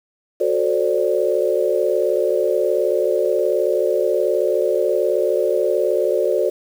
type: chord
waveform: sine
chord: D dominant seventh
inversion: first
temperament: just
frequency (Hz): 367.1 / 440.5 / 528.6 / 587.3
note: F#4 / A4 / C5 / D5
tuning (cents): -14 / +2 / +18 / 0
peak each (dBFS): -21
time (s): 0.4-6.5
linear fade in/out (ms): 10
effects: 7-bit